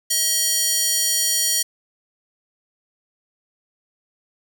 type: tone with high-pass filter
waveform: square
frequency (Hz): 636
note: D#5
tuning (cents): +38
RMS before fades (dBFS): -20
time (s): 0.1-1.63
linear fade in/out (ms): 10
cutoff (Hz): 5400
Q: 1.1
effects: none